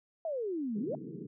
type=exponential two-way sweep; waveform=sine; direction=down then up; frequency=676 to 196 to 676 Hz; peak=-32 dBFS; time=0.25-0.95 s; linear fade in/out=2 ms; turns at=0.79 s
type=band-pass noise; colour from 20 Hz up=pink; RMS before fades=-43 dBFS; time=0.75-1.27 s; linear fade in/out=10 ms; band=130 to 450 Hz; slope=96 dB/octave
effects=none